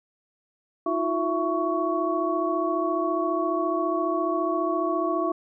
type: tone cluster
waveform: sine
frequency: 321 / 355.6 / 667 / 1117 Hz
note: E4 / F4 / E5 / C#6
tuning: -46 / +31 / +20 / +13 cents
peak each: -28 dBFS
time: 0.86-5.32 s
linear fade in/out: 5 ms
effects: none